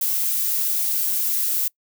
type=noise; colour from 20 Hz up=violet; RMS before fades=-22 dBFS; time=0.01-1.68 s; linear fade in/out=5 ms; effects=noise-tail reverb RT60 0.1 s tail -25 dB re dry